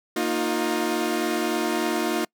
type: chord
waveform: sawtooth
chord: Bb suspended fourth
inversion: none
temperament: equal with one note detuned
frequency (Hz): 233.1 / 311.1 / 354.5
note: Bb3 / Eb4 / F4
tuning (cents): 0 / 0 / +26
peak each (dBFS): -25 / -23 / -22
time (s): 0.16-2.25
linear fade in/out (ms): 5
effects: noise-tail reverb RT60 0.1 s tail -26 dB re dry